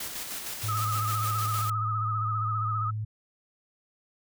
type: noise with tremolo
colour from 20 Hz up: white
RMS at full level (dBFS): -35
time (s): 0-1.7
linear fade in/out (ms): 5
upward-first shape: square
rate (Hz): 6.5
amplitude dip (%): 35
type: tone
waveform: sine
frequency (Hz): 107.7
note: A2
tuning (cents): -37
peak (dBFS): -29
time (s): 0.63-3.05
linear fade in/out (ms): 10
type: tone with vibrato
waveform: sine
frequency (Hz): 1263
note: D#6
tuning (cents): +26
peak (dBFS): -28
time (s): 0.68-2.91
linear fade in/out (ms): 10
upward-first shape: sine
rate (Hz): 15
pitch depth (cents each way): 62
effects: none